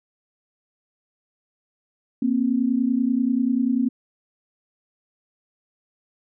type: tone pair together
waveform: sine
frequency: 236.1 / 266.4 Hz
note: A#3 / C4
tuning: +22 / +31 cents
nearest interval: major second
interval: 209 cents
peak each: -21 dBFS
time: 2.22-3.89 s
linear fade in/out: 5 ms
effects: none